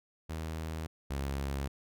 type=tone pair in turn; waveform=sawtooth; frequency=79.8 / 68.97 Hz; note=D#2 / C#2; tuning=+44 / -8 cents; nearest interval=minor third; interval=252 cents; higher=first; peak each=-32 / -29 dBFS; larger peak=second; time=0.29-0.87 / 1.1-1.68 s; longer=neither; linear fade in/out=10 ms; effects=none